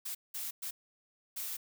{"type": "noise bursts at uneven times", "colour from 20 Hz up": "blue", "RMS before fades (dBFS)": -39, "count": 4, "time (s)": [[0.05, 0.15], [0.34, 0.51], [0.62, 0.71], [1.36, 1.57]], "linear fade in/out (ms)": 10, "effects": []}